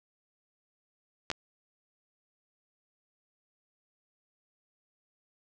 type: clicks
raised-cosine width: 0.2 ms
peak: -12 / -17 dBFS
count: 2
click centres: 1.302 / 1.315 s
effects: resampled to 24000 Hz + 7-bit